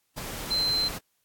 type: tone in noise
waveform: sine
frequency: 4100 Hz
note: C8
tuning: 36 cents flat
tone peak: -23 dBFS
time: 0.5-0.89 s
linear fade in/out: 20 ms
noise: pink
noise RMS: -36 dBFS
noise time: 0.16-0.99 s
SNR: +10 dB
effects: white hiss -73 dBFS RMS until 1.24 s + AAC 64 kbps